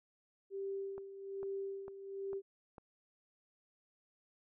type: tone with tremolo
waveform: sine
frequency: 392 Hz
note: G4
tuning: in tune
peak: -37 dBFS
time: 0.5-2.42 s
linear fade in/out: 50 ms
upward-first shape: sine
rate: 1.2 Hz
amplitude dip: 70%
type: click train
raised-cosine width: 1 ms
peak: -37 dBFS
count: 5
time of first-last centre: 0.98-2.782 s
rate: 2.22 Hz
effects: none